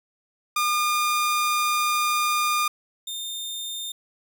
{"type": "tone pair in turn", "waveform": "sawtooth", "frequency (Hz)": [1211, 3629], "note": ["D#6", "A#7"], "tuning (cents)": [-47, -47], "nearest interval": "octave + perfect fifth", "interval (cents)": 1900, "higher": "second", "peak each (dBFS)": [-17, -27], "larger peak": "first", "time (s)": [[0.56, 2.68], [3.07, 3.92]], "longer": "first", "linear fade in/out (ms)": 5, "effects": []}